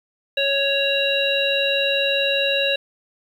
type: harmonic tone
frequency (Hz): 554.4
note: C#5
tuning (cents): 0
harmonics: 1 / 3 / 5 / 7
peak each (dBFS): -22 / -27 / -22 / -23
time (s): 0.37-2.76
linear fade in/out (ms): 5
effects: 8-bit